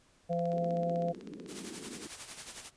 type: harmonic tone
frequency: 171.3 Hz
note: F3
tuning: 33 cents flat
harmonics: 1 / 3 / 4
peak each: -34 / -33 / -34 dBFS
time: 0.29-1.13 s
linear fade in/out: 20 ms
type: click train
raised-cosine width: 0.2 ms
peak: -34 dBFS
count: 22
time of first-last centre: 0.33-1.651 s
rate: 15.9 Hz
type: band-pass noise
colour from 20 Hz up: pink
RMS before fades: -46 dBFS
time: 0.53-2.07 s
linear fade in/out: 0 ms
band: 180 to 440 Hz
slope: 48 dB/octave
type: noise with tremolo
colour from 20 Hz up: white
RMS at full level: -42 dBFS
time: 1.47-2.71 s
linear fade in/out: 50 ms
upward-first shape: sine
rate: 11 Hz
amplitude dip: 60%
effects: pink hiss -66 dBFS RMS until 2.76 s + resampled to 22050 Hz